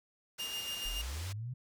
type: low-pass noise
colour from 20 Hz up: white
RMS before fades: -47 dBFS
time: 0.38-1.33 s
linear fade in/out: 10 ms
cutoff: 7200 Hz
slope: 12 dB/octave
type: tone with tremolo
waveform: 40% pulse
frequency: 2826 Hz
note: F7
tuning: 20 cents sharp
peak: -35 dBFS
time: 0.39-1.02 s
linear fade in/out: 10 ms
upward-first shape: square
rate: 7 Hz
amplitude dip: 35%
type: linear sweep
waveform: sine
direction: up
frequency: 32 to 130.6 Hz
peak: -37 dBFS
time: 0.85-1.54 s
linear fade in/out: 10 ms
effects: none